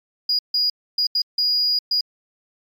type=tone bursts at uneven times; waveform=sine; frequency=4887 Hz; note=D#8; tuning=32 cents flat; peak=-15 dBFS; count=6; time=0.29-0.39 / 0.54-0.7 / 0.98-1.07 / 1.15-1.22 / 1.38-1.79 / 1.91-2.01 s; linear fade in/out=5 ms; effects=tanh soft clip ceiling -13 dBFS + MP3 96 kbps